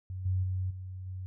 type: tone with level steps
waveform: sine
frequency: 93 Hz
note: F#2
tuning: 9 cents sharp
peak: -35 / -26 / -29 / -38 / -36 dBFS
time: 0.1-1.26 s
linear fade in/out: 0 ms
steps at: 0.25 / 0.43 / 0.7 / 1.06 s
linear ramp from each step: 10 ms
effects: none